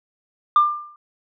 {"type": "tone with exponential decay", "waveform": "sine", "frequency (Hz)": 1194, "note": "D6", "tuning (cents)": 28, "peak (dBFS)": -7, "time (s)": [0.56, 0.96], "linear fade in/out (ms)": 2, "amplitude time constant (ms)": 86, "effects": ["tanh soft clip ceiling -7 dBFS"]}